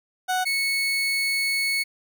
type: tone pair in turn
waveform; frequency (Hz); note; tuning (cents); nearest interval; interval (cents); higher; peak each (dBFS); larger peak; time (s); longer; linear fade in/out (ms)
30% pulse; 740 / 2205; F#5 / C#7; 0 / -10; octave + perfect fifth; 1890; second; -19; neither; 0.28-0.45 / 0.45-1.84; second; 20
effects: none